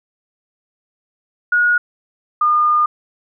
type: tone pair in turn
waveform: sine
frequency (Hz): 1447 / 1214.5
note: F#6 / D#6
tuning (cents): -39 / -42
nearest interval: minor third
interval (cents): 303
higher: first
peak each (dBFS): -11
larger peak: neither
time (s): 1.52-1.78 / 2.41-2.86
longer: second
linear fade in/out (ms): 5
effects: none